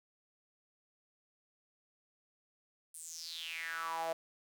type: tone with high-pass filter sweep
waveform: sawtooth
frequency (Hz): 164.5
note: E3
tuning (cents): -3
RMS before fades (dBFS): -41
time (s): 2.94-4.13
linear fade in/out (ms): 5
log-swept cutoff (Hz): 9700 to 620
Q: 6.5
effects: none